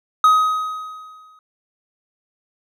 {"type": "tone with exponential decay", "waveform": "triangle", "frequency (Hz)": 1260, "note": "D#6", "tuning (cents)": 21, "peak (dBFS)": -6, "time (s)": [0.24, 1.39], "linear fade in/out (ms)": 2, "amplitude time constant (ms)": 250, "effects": []}